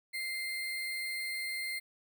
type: tone with sample-and-hold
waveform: sine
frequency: 2093 Hz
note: C7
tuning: in tune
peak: -34 dBFS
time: 0.13-1.8 s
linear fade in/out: 20 ms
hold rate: 6300 Hz
effects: none